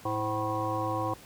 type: harmonic tone with a mistuned harmonic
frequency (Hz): 108.8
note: A2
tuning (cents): -19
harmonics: 1 / 3 / 5 / 7 / 9 / 10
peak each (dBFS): -35 / -35 / -35 / -35 / -35 / -35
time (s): 0.05-1.14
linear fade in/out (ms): 5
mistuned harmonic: 5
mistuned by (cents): -72
effects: pink hiss -51 dBFS RMS until 1.25 s + high-pass 60 Hz 12 dB/octave